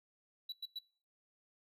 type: tone bursts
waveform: triangle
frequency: 3938 Hz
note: B7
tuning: 6 cents flat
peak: -38 dBFS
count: 3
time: 0.49-0.789 s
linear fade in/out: 5 ms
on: 33 ms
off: 100 ms
effects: noise-tail reverb RT60 0.4 s tail -20 dB re dry